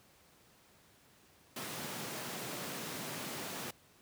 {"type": "high-pass noise", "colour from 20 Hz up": "pink", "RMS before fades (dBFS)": -42, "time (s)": [1.56, 3.71], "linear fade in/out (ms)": 5, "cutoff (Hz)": 130, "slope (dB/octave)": 24, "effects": ["pink hiss -64 dBFS RMS until 4.01 s", "high-pass 80 Hz 12 dB/octave"]}